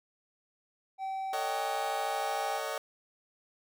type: tone with pitch glide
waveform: triangle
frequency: 770 to 799.9 Hz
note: G5 to G5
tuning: -31 to +35 cents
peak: -31 dBFS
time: 0.98-2.61 s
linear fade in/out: 50 ms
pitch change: +66 cents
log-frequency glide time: 1.33-1.58 s
type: chord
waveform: 25% pulse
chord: D# half-diminished seventh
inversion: second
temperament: just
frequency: 448 / 560 / 622.3 / 746.7 Hz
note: A4 / C#5 / D#5 / F#5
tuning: +31 / +18 / 0 / +16 cents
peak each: -37 / -35 / -34 / -37 dBFS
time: 1.33-2.78 s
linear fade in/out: 2 ms
effects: none